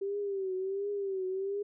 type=tone with vibrato; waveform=sine; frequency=390 Hz; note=G4; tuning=9 cents flat; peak=-31 dBFS; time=0.01-1.63 s; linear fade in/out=10 ms; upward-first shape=triangle; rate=1.4 Hz; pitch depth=92 cents each way; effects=none